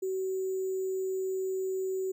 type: tone with sample-and-hold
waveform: sine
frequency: 378.1 Hz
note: F#4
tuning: 38 cents sharp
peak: -29 dBFS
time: 0.02-2.12 s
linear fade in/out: 10 ms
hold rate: 7350 Hz
effects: none